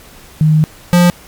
sine / square tone pair in turn, 154.9 / 175.85 Hz, D#3 / F3, -7 / +12 cents, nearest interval major second, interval 219 cents, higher second, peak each -6 dBFS, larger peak neither, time 0.41-0.64 / 0.93-1.1 s, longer first, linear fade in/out 0 ms, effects pink hiss -39 dBFS RMS until 1.27 s + MP3 96 kbps

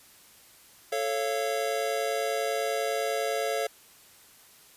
square chord, A augmented, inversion none, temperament just, 440 / 550 / 687.5 Hz, A4 / C#5 / E#5, 0 / -14 / -27 cents, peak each -32 dBFS, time 0.92-3.67 s, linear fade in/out 5 ms, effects white hiss -55 dBFS RMS until 4.76 s + resampled to 32000 Hz

